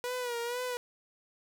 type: tone with vibrato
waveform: sawtooth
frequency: 485.2 Hz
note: B4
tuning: 31 cents flat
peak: -29 dBFS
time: 0.04-0.77 s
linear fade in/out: 0 ms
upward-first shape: sine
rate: 2.1 Hz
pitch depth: 62 cents each way
effects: none